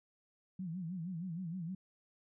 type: tone with vibrato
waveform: sine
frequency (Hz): 174.61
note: F3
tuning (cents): 0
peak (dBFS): -38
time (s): 0.59-1.75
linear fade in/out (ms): 5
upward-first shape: sine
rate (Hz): 6.4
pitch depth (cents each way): 150
effects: none

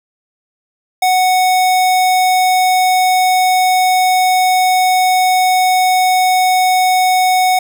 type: tone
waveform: square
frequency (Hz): 740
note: F#5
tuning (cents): 0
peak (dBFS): -10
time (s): 1.02-7.59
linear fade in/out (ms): 5
effects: none

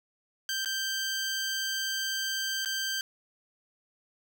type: tone with dropouts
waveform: 15% pulse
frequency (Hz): 1568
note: G6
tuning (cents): 0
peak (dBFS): -23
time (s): 0.49-3.01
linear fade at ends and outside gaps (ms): 1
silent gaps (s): 0.648-0.658 / 2.649-2.658
effects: none

